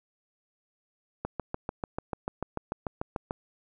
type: click train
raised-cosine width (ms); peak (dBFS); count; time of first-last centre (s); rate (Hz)
1; -17; 15; 1.25-3.309; 6.8
effects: none